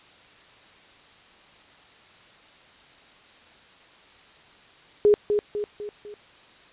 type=tone with echo; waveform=sine; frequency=415.3 Hz; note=G#4; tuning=in tune; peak=-13 dBFS; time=5.05-5.14 s; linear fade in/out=0 ms; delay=250 ms; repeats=4; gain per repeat=-6 dB; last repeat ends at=6.14 s; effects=white hiss -52 dBFS RMS until 6.72 s + resampled to 8000 Hz